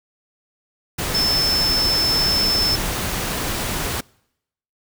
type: tone in noise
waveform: sine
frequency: 5274 Hz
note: E8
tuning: in tune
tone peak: -17 dBFS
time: 1.14-2.76 s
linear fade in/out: 10 ms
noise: pink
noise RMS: -24 dBFS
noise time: 0.98-4.01 s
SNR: +4 dB
effects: noise-tail reverb RT60 0.8 s tail -26 dB re dry